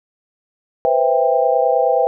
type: chord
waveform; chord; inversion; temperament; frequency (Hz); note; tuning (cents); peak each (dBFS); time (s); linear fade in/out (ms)
sine; C major seventh; third; equal with one note detuned; 493.9 / 523.3 / 659.3 / 794; B4 / C5 / E5 / G5; 0 / 0 / 0 / +22; -18; 0.85-2.07; 0
effects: none